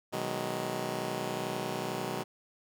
10% pulse chord, G# minor seventh, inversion first, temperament just, 124.59 / 155.74 / 186.89 / 207.7 Hz, B2 / D#3 / F#3 / G#3, +16 / +2 / +18 / 0 cents, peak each -31 dBFS, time 0.12-2.24 s, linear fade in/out 20 ms, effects none

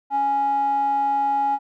square tone with band-pass filter, 277.2 Hz, C#4, in tune, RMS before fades -21 dBFS, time 0.1-1.59 s, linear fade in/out 50 ms, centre 850 Hz, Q 8.3, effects none

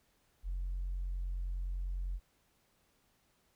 sine tone, 44.95 Hz, F#1, 49 cents flat, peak -33 dBFS, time 0.43-2.2 s, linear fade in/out 50 ms, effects tanh soft clip ceiling -31 dBFS + pink hiss -73 dBFS RMS until 3.55 s

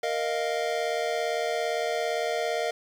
square chord, Bb suspended fourth, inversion none, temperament just, 466.2 / 621.6 / 699.2 Hz, Bb4 / Eb5 / F5, 0 / -2 / +2 cents, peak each -31 dBFS, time 0.03-2.71 s, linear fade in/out 5 ms, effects low-pass 6000 Hz 12 dB/octave + 8-bit

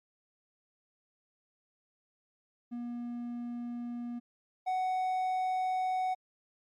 triangle tone pair in turn, 239.6 / 744.2 Hz, A#3 / F#5, +48 / +10 cents, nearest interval octave + minor sixth, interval 1962 cents, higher second, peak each -34 / -27 dBFS, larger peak second, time 2.71-4.2 / 4.66-6.15 s, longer neither, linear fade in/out 20 ms, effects Opus 48 kbps

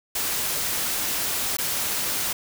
white noise with dropouts, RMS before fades -26 dBFS, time 0.15-2.33 s, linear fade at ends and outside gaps 5 ms, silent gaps 1.569-1.584 s, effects none

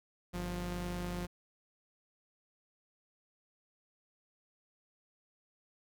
sawtooth tone pair together, 49.61 / 176.8 Hz, G1 / F3, +21 / +22 cents, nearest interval octave + minor seventh, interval 2201 cents, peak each -37 / -34 dBFS, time 0.33-1.27 s, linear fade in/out 20 ms, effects none

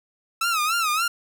sawtooth tone with vibrato, 1300 Hz, E6, 24 cents flat, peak -17 dBFS, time 0.41-1.08 s, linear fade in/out 5 ms, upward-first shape sine, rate 3.5 Hz, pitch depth 130 cents each way, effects 9-bit

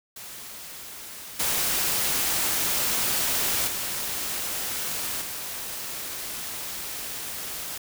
white noise with level steps, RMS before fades -40 / -25 / -30 / -34 dBFS, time 0.16-7.78 s, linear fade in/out 5 ms, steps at 1.39 / 3.67 / 5.21 s, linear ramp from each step 10 ms, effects none

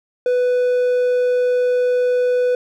triangle tone, 496.1 Hz, B4, 8 cents sharp, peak -12 dBFS, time 0.26-2.55 s, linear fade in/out 2 ms, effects none

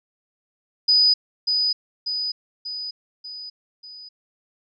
sine tone with echo, 4975 Hz, D#8, 1 cent flat, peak -13 dBFS, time 0.88-1.14 s, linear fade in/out 10 ms, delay 590 ms, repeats 5, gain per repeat -5 dB, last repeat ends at 4.09 s, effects none

